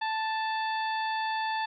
harmonic tone with a mistuned harmonic, 880 Hz, A5, in tune, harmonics 1 / 2 / 3 / 4 / 5, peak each -29 / -35 / -41 / -42 / -44 dBFS, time 0.01-1.66 s, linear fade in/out 10 ms, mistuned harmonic 5, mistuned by +25 cents, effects none

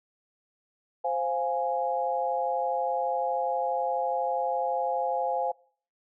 sine chord, F minor, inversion second, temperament equal, 523.3 / 698.5 / 830.6 Hz, C5 / F5 / Ab5, 0 / 0 / 0 cents, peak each -30 / -30 / -29 dBFS, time 1.04-5.52 s, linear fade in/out 10 ms, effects noise-tail reverb RT60 0.5 s tail -24 dB re dry

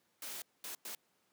white noise bursts at uneven times, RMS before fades -44 dBFS, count 3, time 0.22-0.42 / 0.64-0.75 / 0.85-0.95 s, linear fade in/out 2 ms, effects pink hiss -75 dBFS RMS until 1.32 s + high-pass 200 Hz 12 dB/octave

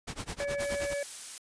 pink noise with tremolo, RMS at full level -36 dBFS, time 0.07-0.94 s, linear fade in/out 10 ms, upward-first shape sine, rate 9.5 Hz, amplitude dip 95%
harmonic tone, 569 Hz, C#5, 45 cents sharp, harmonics 1 / 3 / 4, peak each -31 / -41 / -43 dBFS, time 0.4-1.03 s, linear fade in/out 2 ms
blue noise, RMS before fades -39 dBFS, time 0.6-1.38 s, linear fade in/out 2 ms
effects resampled to 22050 Hz

